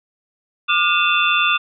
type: tone cluster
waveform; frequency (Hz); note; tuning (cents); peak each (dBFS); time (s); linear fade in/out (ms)
sine; 1196 / 1426 / 2544 / 2718 / 3516; D6 / F6 / D#7 / F7 / A7; +31 / +36 / +38 / -48 / -2; -19 / -21 / -23 / -19 / -21; 0.68-1.58; 20
effects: none